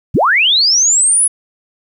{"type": "linear sweep", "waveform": "sine", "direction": "up", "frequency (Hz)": [51.91, 10430], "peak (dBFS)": -8, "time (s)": [0.14, 1.28], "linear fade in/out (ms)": 10, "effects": ["8-bit"]}